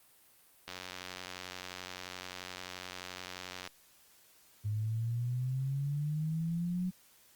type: click train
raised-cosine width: 0.2 ms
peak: -24 dBFS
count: 275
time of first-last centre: 0.68-3.675 s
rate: 91.5 Hz
type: exponential sweep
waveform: sine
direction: up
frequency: 103.83 to 185 Hz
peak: -31 dBFS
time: 4.64-6.91 s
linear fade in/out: 20 ms
effects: white hiss -63 dBFS RMS until 7.35 s + Opus 32 kbps